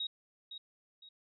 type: tone with echo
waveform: sine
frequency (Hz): 3788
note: A#7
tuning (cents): +27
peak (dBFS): -34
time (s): 0-0.07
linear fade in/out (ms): 5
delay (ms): 510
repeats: 2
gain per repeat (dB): -9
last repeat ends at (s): 1.09
effects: none